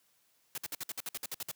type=noise bursts; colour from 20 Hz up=white; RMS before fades=-38 dBFS; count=12; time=0.55-1.514 s; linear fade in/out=2 ms; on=29 ms; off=56 ms; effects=white hiss -71 dBFS RMS until 1.55 s + high-pass 100 Hz 12 dB/octave